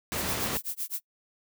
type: noise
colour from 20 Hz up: pink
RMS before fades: -31 dBFS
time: 0.12-0.57 s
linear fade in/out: 0 ms
type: noise with tremolo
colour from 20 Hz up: violet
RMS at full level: -31 dBFS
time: 0.15-1.01 s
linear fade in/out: 50 ms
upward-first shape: sine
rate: 7.8 Hz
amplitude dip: 100%
effects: noise-tail reverb RT60 0.1 s tail -25 dB re dry + high-pass 80 Hz 12 dB/octave